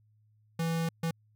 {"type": "tone bursts at uneven times", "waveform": "square", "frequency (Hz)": 165, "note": "E3", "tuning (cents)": 2, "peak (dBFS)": -29, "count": 2, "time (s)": [[0.59, 0.89], [1.03, 1.11]], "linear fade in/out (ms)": 5, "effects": ["added 107 Hz sine -63 dBFS peak until 1.35 s"]}